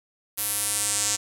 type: tone with band-pass filter sweep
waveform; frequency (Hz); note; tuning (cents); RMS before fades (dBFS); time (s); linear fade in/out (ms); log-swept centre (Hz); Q
square; 103.83; G#2; 0; -26; 0.37-1.17; 20; 12000 to 7200; 2.8
effects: none